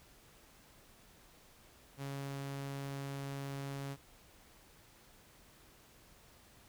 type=tone; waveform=sawtooth; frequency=138.59 Hz; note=C#3; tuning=in tune; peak=-36 dBFS; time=1.97-3.97 s; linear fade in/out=50 ms; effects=pink hiss -62 dBFS RMS until 6.68 s